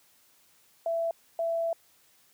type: tone bursts at uneven times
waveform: sine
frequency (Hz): 666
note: E5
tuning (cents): +18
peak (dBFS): -26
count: 2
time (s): 0.86-1.11 / 1.39-1.73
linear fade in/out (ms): 2
effects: white hiss -63 dBFS RMS until 2.33 s + high-pass 60 Hz 12 dB/octave